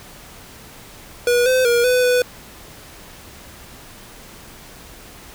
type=tone with pitch steps; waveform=square; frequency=484.2 / 513 / 475.4 / 499.9 / 495.4 Hz; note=B4 / C5 / A#4 / B4 / B4; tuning=-34 / -34 / +34 / +21 / +5 cents; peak=-14 dBFS; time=1.27-2.22 s; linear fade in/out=2 ms; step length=190 ms; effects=pink hiss -41 dBFS RMS until 5.34 s